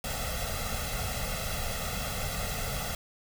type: noise with comb filter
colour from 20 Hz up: pink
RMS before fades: -33 dBFS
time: 0.04-2.95 s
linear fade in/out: 2 ms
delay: 1.5 ms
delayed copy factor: +1
effects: none